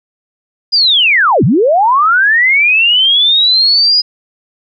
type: linear two-way sweep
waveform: sine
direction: down then up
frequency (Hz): 4978 to 103.4 to 4978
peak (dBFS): -6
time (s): 0.72-4.02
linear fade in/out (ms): 20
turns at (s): 1.44
effects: none